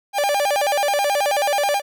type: tone with vibrato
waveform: 45% pulse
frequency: 684 Hz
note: F5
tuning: 36 cents flat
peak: -17 dBFS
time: 0.13-1.82 s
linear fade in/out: 50 ms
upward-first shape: square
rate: 9.3 Hz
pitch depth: 280 cents each way
effects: none